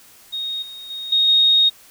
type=tone with level steps; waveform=sine; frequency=3729 Hz; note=A#7; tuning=in tune; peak=-23 / -33 / -27 / -13 / -11 dBFS; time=0.32-1.7 s; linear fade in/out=20 ms; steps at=0.62 / 0.9 / 1.12 / 1.28 s; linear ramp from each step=5 ms; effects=white hiss -48 dBFS RMS until 1.9 s